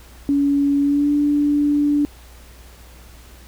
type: tone with pitch glide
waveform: sine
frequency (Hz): 282.8 to 291.3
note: C#4 to D4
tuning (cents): +35 to -14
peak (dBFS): -14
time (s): 0.29-2.05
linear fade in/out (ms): 0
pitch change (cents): +51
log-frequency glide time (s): 0.81-1.12
effects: added 60 Hz sine -42 dBFS peak until 3.47 s + pink hiss -47 dBFS RMS until 3.47 s